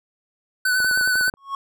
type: tone with vibrato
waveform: square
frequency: 1500 Hz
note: F#6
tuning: 23 cents sharp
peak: -18 dBFS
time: 0.65-1.3 s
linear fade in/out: 5 ms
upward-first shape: triangle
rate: 9.8 Hz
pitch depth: 37 cents each way
type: clicks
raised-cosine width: 1 ms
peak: -21 dBFS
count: 10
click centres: 0.803 / 0.846 / 0.912 / 0.975 / 1.011 / 1.076 / 1.156 / 1.21 / 1.28 / 1.339 s
type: tone with exponential growth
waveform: triangle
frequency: 1100 Hz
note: C#6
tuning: 14 cents flat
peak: -19 dBFS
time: 1.37-1.55 s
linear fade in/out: 2 ms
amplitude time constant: 38 ms
effects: none